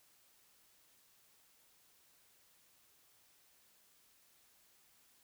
silence, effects white hiss -69 dBFS RMS until 5.23 s

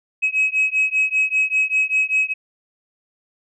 sine beating tone pair, 2550 / 2555.1 Hz, D#7 / D#7, +42 / +45 cents, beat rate 5.1 Hz, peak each -18 dBFS, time 0.22-2.34 s, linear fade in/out 20 ms, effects tanh soft clip ceiling -11 dBFS

